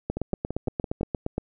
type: two click trains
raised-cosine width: 2 ms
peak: -13 / -16 dBFS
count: 12 / 6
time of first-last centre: 0.1-1.381 / 0.17-1.01 s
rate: 8.59 / 5.95 Hz
effects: none